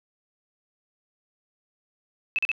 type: tone bursts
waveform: sine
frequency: 2616 Hz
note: E7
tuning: 14 cents flat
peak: -21 dBFS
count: 3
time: 2.36-2.516 s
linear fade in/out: 0 ms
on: 26 ms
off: 39 ms
effects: none